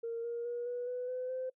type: tone with pitch steps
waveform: sine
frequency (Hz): 462.5 / 470.9 / 479.4 / 488 / 496.8 / 505.8 / 515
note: A#4 / A#4 / A#4 / B4 / B4 / B4 / C5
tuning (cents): -14 / +18 / +48 / -21 / +10 / +41 / -28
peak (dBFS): -34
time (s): 0.03-1.5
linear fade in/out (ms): 10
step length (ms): 210
effects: noise-tail reverb RT60 0.1 s tail -24 dB re dry + tanh soft clip ceiling -30 dBFS